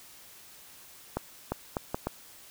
accelerating click train, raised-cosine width 1 ms, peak -15 dBFS, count 5, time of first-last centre 1.17-2.07 s, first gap 350 ms, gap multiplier 0.71, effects white hiss -52 dBFS RMS until 2.5 s

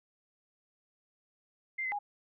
sine tone with pitch steps, 2092 / 2043 / 820 Hz, C7 / C7 / G#5, -1 / -42 / -22 cents, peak -32 dBFS, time 1.78-1.99 s, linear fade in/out 10 ms, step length 70 ms, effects none

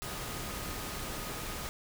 sine tone in noise, 1246 Hz, D#6, 2 cents sharp, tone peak -49 dBFS, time 0.02-1.69 s, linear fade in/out 0 ms, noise pink, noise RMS -39 dBFS, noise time 0.02-1.69 s, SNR -13 dB, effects none

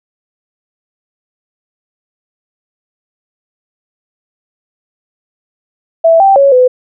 sine tone with pitch steps, 659 / 781 / 555 / 504 Hz, E5 / G5 / C#5 / B4, -1 / -7 / +2 / +35 cents, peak -3 dBFS, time 6.04-6.68 s, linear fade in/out 10 ms, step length 160 ms, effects none

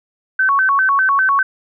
sine tone with vibrato, 1306 Hz, E6, 17 cents flat, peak -11 dBFS, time 0.39-1.43 s, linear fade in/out 5 ms, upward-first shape square, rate 5 Hz, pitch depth 280 cents each way, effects none

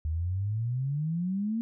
sine exponential sweep, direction up, 75.7 to 233 Hz, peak -27 dBFS, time 0.05-1.61 s, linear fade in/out 0 ms, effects none

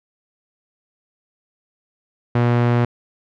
sawtooth tone, 120 Hz, B2, 49 cents flat, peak -10 dBFS, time 2.35-2.85 s, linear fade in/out 5 ms, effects low-pass 2000 Hz 12 dB/octave

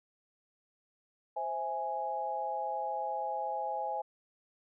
sine chord, C augmented, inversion none, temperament equal, 523.3 / 659.3 / 830.6 Hz, C5 / E5 / G#5, 0 / 0 / 0 cents, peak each -40 / -39 / -34 dBFS, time 1.36-4.02 s, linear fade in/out 10 ms, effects none

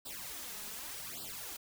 white noise with flanger, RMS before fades -44 dBFS, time 0.05-1.57 s, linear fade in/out 10 ms, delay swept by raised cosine 0.23 to 4.83 ms, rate 0.86 Hz, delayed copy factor +1, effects none

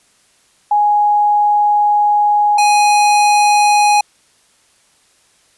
sine / square tone pair in turn, 830.6 / 830.6 Hz, G#5 / G#5, 0 / 0 cents, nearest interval unison, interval 0 cents, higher neither, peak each -9 dBFS, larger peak neither, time 0.71-2.58 / 2.58-4.01 s, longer first, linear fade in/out 5 ms, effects white hiss -54 dBFS RMS until 5.57 s + resampled to 24000 Hz

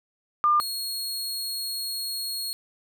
sine / sawtooth tone pair in turn, 1200 / 4306 Hz, D6 / C8, +37 / +49 cents, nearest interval octave + minor seventh, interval 2212 cents, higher second, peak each -17 / -26 dBFS, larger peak first, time 0.44-0.6 / 0.6-2.53 s, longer second, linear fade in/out 0 ms, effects none

